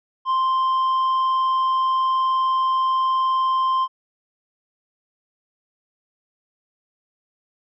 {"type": "tone with tanh clipping", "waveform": "sine", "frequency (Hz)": 1046.5, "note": "C6", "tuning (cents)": 0, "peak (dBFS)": -18, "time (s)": [0.25, 3.88], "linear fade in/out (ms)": 50, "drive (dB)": 4, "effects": []}